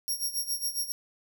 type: tone with tremolo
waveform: 15% pulse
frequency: 5588 Hz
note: F8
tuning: in tune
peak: -21 dBFS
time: 0.08-0.92 s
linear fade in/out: 0 ms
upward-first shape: sine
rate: 7.3 Hz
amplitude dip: 80%
effects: none